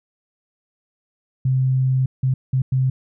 sine tone bursts at uneven times, 130.6 Hz, C3, 3 cents flat, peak -15 dBFS, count 4, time 1.45-2.06 / 2.23-2.34 / 2.53-2.62 / 2.72-2.9 s, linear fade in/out 5 ms, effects none

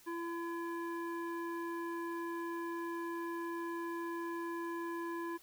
square tone with low-pass filter, 338.1 Hz, E4, 44 cents sharp, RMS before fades -40 dBFS, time 0.06-5.38 s, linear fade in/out 20 ms, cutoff 1400 Hz, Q 4.1, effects white hiss -62 dBFS RMS until 5.42 s

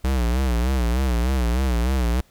square tone with vibrato, 62.1 Hz, B1, 10 cents sharp, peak -19 dBFS, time 0.04-2.21 s, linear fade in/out 5 ms, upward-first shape sine, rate 3.3 Hz, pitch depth 130 cents each way, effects pink hiss -58 dBFS RMS until 2.3 s

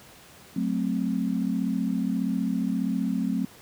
sine chord, F# diminished, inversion none, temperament equal, 185 / 220 / 261.6 Hz, F#3 / A3 / C4, 0 / 0 / 0 cents, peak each -28 dBFS, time 0.56-3.45 s, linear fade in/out 5 ms, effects pink hiss -50 dBFS RMS until 3.61 s + high-pass 80 Hz 12 dB/octave

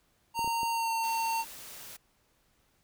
square tone with pitch glide, 923 to 909.2 Hz, A#5 to A#5, -17 to -43 cents, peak -29 dBFS, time 0.34-1.45 s, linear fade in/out 50 ms, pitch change -26 cents, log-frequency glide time 0.71-0.91 s
clicks, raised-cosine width 2 ms, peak -29 dBFS, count 4, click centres 0.392 / 0.445 / 0.476 / 0.632 s
white noise, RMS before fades -46 dBFS, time 1.03-1.97 s, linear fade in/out 10 ms
effects pink hiss -70 dBFS RMS until 2.83 s

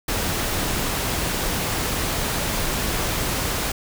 pink noise, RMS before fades -24 dBFS, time 0.08-3.72 s, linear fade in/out 5 ms, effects none

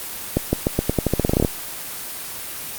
accelerating click train, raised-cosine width 2 ms, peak -3 dBFS, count 16, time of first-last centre 0.37-1.448 s, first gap 160 ms, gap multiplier 0.87, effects white hiss -31 dBFS RMS until 2.78 s + Opus 24 kbps

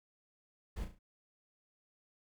brown noise with echo, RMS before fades -39 dBFS, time 0.76-0.85 s, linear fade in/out 10 ms, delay 35 ms, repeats 4, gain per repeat -7 dB, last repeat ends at 0.99 s, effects none

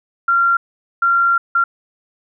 sine tone bursts at uneven times, 1379 Hz, F6, 22 cents flat, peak -11 dBFS, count 3, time 0.28-0.57 / 1.02-1.38 / 1.55-1.64 s, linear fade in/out 5 ms, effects none

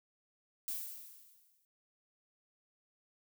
violet noise with exponential decay, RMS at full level -37 dBFS, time 0.68-1.65 s, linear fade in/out 0 ms, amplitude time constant 210 ms, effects none

